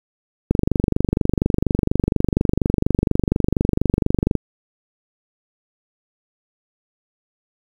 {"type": "click train", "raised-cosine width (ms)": 3, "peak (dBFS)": -3, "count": 94, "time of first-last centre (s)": [0.51, 4.353], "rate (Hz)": 24.2, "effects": ["7-bit"]}